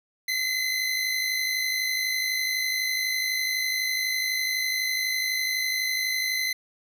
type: tone pair together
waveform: 25% pulse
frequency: 2035 / 2087 Hz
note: C7 / C7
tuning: -49 / -5 cents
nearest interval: unison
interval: 44 cents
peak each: -22 / -28 dBFS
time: 0.28-6.53 s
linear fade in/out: 5 ms
effects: none